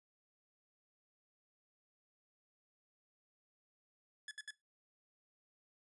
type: tone bursts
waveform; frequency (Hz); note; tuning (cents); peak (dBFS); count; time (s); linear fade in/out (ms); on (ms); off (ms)
sawtooth; 1711; A6; -49; -40; 3; 4.28-4.507; 2; 31; 67
effects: noise-tail reverb RT60 0.2 s tail -20 dB re dry + resampled to 24000 Hz